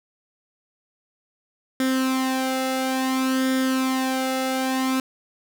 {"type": "tone with flanger", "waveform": "sawtooth", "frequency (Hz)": 261.6, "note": "C4", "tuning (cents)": 0, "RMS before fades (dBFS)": -23, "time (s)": [1.8, 5], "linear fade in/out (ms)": 2, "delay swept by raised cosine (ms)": [0.57, 1.46], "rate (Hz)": 0.58, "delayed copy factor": 0.65, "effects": []}